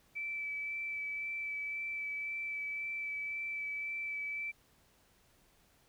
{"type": "tone with vibrato", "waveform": "sine", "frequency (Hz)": 2314, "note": "D7", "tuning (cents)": -26, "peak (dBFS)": -36, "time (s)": [0.15, 4.52], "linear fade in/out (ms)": 20, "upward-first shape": "sine", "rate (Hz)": 1.9, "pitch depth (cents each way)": 13, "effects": ["pink hiss -68 dBFS RMS until 5.88 s"]}